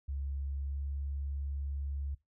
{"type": "tone with pitch glide", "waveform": "sine", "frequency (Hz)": [69.3, 70.02], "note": ["C#2", "C#2"], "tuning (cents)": [0, 18], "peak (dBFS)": -34, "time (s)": [0.08, 2.15], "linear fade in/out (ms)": 10, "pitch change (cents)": 18, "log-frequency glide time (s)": [0.65, 0.78], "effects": ["noise-tail reverb RT60 0.2 s tail -21 dB re dry"]}